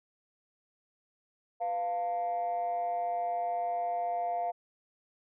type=tone with amplitude modulation; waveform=sine; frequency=698.5 Hz; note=F5; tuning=in tune; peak=-25 dBFS; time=1.6-4.52 s; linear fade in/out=20 ms; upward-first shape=sine; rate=202 Hz; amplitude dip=70%; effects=tanh soft clip ceiling -24 dBFS